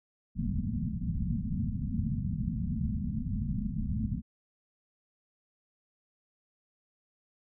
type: low-pass noise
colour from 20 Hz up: white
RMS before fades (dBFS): -32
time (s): 0.35-4.22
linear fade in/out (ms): 50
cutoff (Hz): 240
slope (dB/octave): 96
effects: none